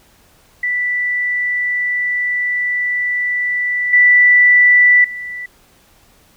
sine tone with level steps, 1972 Hz, B6, 3 cents flat, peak -15 / -6 / -24 dBFS, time 0.63-5.46 s, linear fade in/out 5 ms, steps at 3.93 / 5.04 s, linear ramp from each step 5 ms, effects pink hiss -51 dBFS RMS until 6.36 s

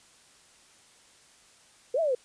sine linear two-way sweep, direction up then down, 457.4 to 680 to 474.3 Hz, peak -23 dBFS, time 1.94-2.15 s, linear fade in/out 5 ms, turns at 2 s, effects white hiss -58 dBFS RMS until 2.24 s + resampled to 22050 Hz

